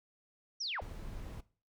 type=linear sweep; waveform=sine; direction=down; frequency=5920 to 341.1 Hz; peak=-35 dBFS; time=0.6-0.81 s; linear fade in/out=10 ms
type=noise; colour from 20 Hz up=brown; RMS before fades=-44 dBFS; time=0.81-1.41 s; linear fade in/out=10 ms
effects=noise-tail reverb RT60 0.4 s tail -19 dB re dry